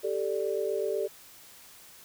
sine chord, G suspended second, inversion none, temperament equal, 392 / 440 / 587.3 Hz, G4 / A4 / D5, 0 / 0 / 0 cents, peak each -31 / -31 / -33 dBFS, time 0.03-1.08 s, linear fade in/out 20 ms, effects white hiss -52 dBFS RMS until 2.04 s

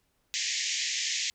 white band-pass noise, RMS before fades -31 dBFS, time 0.34-1.3 s, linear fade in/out 0 ms, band 1800 to 7200 Hz, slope 96 dB/octave, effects pink hiss -73 dBFS RMS until 1.34 s

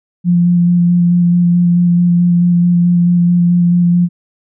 sine tone with vibrato, 174.61 Hz, F3, in tune, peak -7 dBFS, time 0.24-4.09 s, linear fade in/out 50 ms, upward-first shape square, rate 4.6 Hz, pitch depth 11 cents each way, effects none

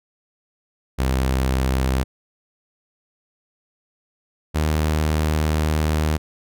sawtooth tone pair in turn, 65.3 / 77.2 Hz, C2 / D#2, -3 / -13 cents, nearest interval minor third, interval 290 cents, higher second, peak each -14 / -14 dBFS, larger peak neither, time 0.98-2.04 / 4.54-6.18 s, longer second, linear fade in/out 20 ms, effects none

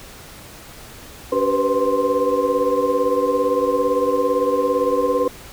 sine tone cluster, 285.8 / 386.7 / 489.3 / 507 / 1049 Hz, D4 / G4 / B4 / B4 / C6, -47 / -24 / -16 / +45 / +4 cents, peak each -25 / -25 / -19 / -22 / -24 dBFS, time 1.32-5.28 s, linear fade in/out 5 ms, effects pink hiss -40 dBFS RMS until 5.52 s

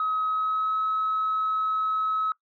sine tone with pitch glide, 1273 to 1286.3 Hz, D#6 to E6, +39 to -43 cents, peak -22 dBFS, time 0-2.32 s, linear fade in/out 2 ms, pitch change +18 cents, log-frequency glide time 0.27-0.78 s, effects noise-tail reverb RT60 0.1 s tail -21 dB re dry + tanh soft clip ceiling -19 dBFS

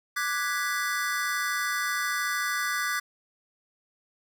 square chord, G# half-diminished seventh, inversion second, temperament equal, 1174.7 / 1480 / 1661.2 / 1975.5 Hz, D6 / F#6 / G#6 / B6, 0 / 0 / 0 / 0 cents, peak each -33 dBFS, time 0.16-3 s, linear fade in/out 10 ms, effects none

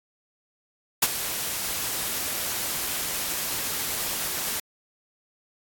white noise with ADSR envelope, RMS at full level -17 dBFS, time 1.02-4.6 s, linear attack 8 ms, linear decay 39 ms, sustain -12 dB, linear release 4 ms, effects AAC 64 kbps

